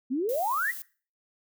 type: exponential sweep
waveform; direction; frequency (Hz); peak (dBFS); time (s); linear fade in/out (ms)
sine; up; 240.2 to 2058; -25; 0.1-0.72; 20
type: noise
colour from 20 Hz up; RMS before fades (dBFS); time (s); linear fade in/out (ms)
violet; -39; 0.29-0.82; 0
effects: noise-tail reverb RT60 0.4 s tail -20 dB re dry